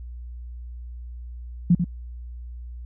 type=tone with echo; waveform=sine; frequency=174.3 Hz; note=F3; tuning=3 cents flat; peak=-12 dBFS; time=1.7-1.75 s; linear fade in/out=5 ms; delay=94 ms; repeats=1; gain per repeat=-7 dB; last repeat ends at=1.844 s; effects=added 60 Hz sine -34 dBFS peak until 2.85 s